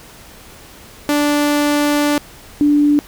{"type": "tone pair in turn", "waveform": ["sawtooth", "sine"], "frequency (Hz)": [292.8, 292.8], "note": ["D4", "D4"], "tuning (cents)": [-5, -5], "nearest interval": "unison", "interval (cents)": 0, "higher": "neither", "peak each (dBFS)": -9, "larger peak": "neither", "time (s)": [[1.09, 2.18], [2.61, 2.99]], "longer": "first", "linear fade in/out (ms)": 0, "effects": ["pink hiss -40 dBFS RMS until 3.07 s"]}